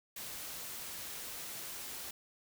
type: noise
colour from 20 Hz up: white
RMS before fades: -44 dBFS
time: 0.16-2.11 s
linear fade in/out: 5 ms
effects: none